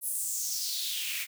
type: noise with high-pass filter sweep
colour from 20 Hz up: white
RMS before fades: -33 dBFS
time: 0.01-1.27 s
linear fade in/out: 50 ms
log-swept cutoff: 11000 to 2100 Hz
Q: 3.6
effects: none